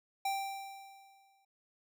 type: tone with exponential decay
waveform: square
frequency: 784 Hz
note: G5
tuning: in tune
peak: -31 dBFS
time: 0.25-1.45 s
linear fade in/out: 5 ms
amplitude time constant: 260 ms
effects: none